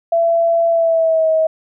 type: tone with pitch glide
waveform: sine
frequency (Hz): 671 to 637.7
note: E5 to D#5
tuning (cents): +31 to +42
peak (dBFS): -11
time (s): 0.12-1.47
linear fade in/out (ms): 5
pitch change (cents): -89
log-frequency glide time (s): 0.69-1.29
effects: none